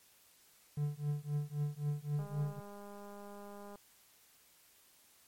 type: tone with tremolo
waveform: triangle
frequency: 146.8 Hz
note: D3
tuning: in tune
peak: -28 dBFS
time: 0.77-2.6 s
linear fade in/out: 5 ms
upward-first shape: triangle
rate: 3.8 Hz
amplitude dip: 100%
type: click train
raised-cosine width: 1 ms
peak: -38 dBFS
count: 319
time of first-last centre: 2.19-3.757 s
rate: 203 Hz
effects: white hiss -65 dBFS RMS until 5.27 s + MP3 64 kbps